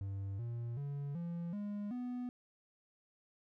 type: tone with pitch steps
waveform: triangle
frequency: 98.1 / 118.02 / 141.98 / 170.8 / 205.5 / 247.2 Hz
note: G2 / A#2 / C#3 / F3 / G#3 / B3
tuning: +2 / +22 / +42 / -38 / -18 / +2 cents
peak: -36 dBFS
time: 0.01-2.29 s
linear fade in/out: 0 ms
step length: 380 ms
effects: none